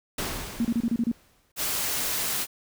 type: noise with exponential decay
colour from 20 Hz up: pink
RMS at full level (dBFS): -28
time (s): 0.18-1.52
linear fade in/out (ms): 5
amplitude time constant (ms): 290
type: tone bursts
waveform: sine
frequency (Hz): 233.1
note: A#3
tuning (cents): 0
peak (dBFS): -21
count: 7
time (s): 0.6-1.116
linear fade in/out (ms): 2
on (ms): 48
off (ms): 30
type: noise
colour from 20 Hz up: white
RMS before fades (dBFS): -28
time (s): 1.56-2.47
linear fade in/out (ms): 50
effects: none